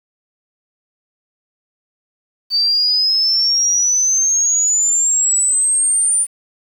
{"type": "exponential sweep", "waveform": "sine", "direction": "up", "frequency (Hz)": [4575, 9300], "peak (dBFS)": -12, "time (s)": [2.5, 6.27], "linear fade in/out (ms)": 50, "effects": ["7-bit"]}